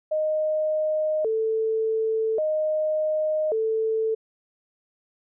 sine tone with vibrato, 523.3 Hz, C5, in tune, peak -21 dBFS, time 0.11-4.15 s, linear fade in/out 10 ms, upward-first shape square, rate 0.44 Hz, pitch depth 290 cents each way, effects none

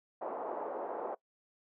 pink band-pass noise, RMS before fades -39 dBFS, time 0.21-1.15 s, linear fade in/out 10 ms, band 410 to 940 Hz, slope 24 dB/octave, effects noise-tail reverb RT60 0.1 s tail -21 dB re dry

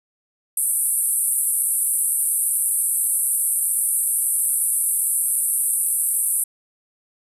white band-pass noise, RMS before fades -21 dBFS, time 0.57-6.44 s, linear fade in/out 5 ms, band 8500 to 12000 Hz, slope 96 dB/octave, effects none

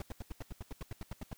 brown noise bursts, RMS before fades -40 dBFS, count 14, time 0-1.333 s, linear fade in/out 2 ms, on 20 ms, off 81 ms, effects white hiss -65 dBFS RMS until 1.37 s

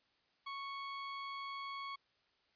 sawtooth tone, 1107 Hz, C#6, 3 cents flat, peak -38 dBFS, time 0.46-1.96 s, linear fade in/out 10 ms, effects white hiss -75 dBFS RMS until 2.55 s + resampled to 11025 Hz

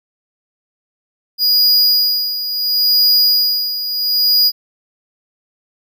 square tone with tremolo, 4896 Hz, D#8, 29 cents flat, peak -9 dBFS, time 1.38-4.52 s, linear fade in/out 50 ms, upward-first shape sine, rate 0.72 Hz, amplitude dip 70%, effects none

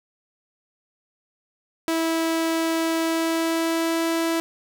sawtooth tone with pitch glide, 326.9 to 329.9 Hz, E4 to E4, -14 to +1 cents, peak -17 dBFS, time 1.88-4.4 s, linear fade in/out 0 ms, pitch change +15 cents, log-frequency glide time 3.06-4.03 s, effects none

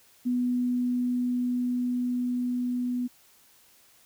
sine tone with level ramp, 246.9 Hz, B3, in tune, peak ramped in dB -23 to -26 dBFS, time 0.25-3.08 s, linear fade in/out 20 ms, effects white hiss -59 dBFS RMS until 4.05 s

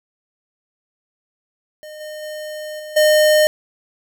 square tone with level steps, 611 Hz, D#5, 32 cents flat, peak -34 / -30 / -28 / -31 / -11 dBFS, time 1.83-3.47 s, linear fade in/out 0 ms, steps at 2 / 2.22 / 2.79 / 2.96 s, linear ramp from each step 10 ms, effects none

